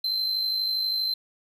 triangle tone with amplitude modulation, 4098 Hz, C8, 37 cents flat, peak -21 dBFS, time 0.04-1.14 s, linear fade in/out 5 ms, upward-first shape sine, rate 52.4 Hz, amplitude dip 40%, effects none

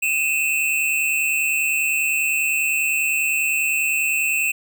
square tone pair together, 2525 / 2675 Hz, D#7 / E7, +25 / +25 cents, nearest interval minor second, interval 100 cents, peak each -23 / -21 dBFS, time 0.02-4.52 s, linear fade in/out 10 ms, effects none

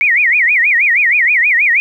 sine tone with vibrato, 2140 Hz, C7, 38 cents sharp, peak -8 dBFS, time 0.01-1.8 s, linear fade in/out 0 ms, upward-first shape sine, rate 6.3 Hz, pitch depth 260 cents each way, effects 8-bit

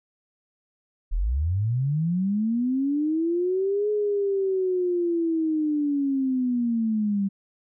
sine linear two-way sweep, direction up then down, 33.33 to 422.6 to 194 Hz, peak -21 dBFS, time 1.11-7.29 s, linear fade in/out 20 ms, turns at 3.9 s, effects none

